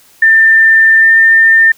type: tone with pitch glide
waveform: sine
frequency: 1791 to 1803.5 Hz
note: A6 to A6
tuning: +30 to +42 cents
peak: -3 dBFS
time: 0.22-1.72 s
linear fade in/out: 5 ms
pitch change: +12 cents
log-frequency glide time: 1-1.07 s
effects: white hiss -45 dBFS RMS until 1.77 s